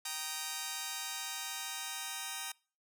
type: chord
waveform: 5% pulse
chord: Eb major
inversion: first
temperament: just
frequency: 777.8 / 933.4 / 1244.5 Hz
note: G5 / Bb5 / Eb6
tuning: -14 / +2 / 0 cents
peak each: -31 / -30 / -32 dBFS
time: 0.05-2.52 s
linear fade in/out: 5 ms
effects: noise-tail reverb RT60 0.4 s tail -25 dB re dry